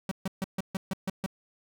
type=tone bursts; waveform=45% pulse; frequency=190.7 Hz; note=G3; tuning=47 cents flat; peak=-28 dBFS; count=8; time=0.09-1.262 s; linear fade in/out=2 ms; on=24 ms; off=140 ms; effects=none